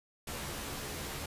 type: noise with comb filter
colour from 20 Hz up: pink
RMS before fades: -40 dBFS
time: 0.27-1.26 s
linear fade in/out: 5 ms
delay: 14 ms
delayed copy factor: +0.7
effects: resampled to 32000 Hz